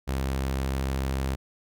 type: tone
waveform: sawtooth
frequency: 66.8 Hz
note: C2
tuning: 36 cents sharp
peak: -22 dBFS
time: 0.07-1.36 s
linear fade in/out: 20 ms
effects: none